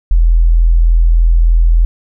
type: tone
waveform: sine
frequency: 41.67 Hz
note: E1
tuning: 19 cents sharp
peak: -5 dBFS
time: 0.11-1.85 s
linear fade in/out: 0 ms
effects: none